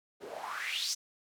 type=noise with band-pass filter sweep; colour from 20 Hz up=white; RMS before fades=-37 dBFS; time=0.2-0.95 s; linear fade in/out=20 ms; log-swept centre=350 to 6200 Hz; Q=5.1; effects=none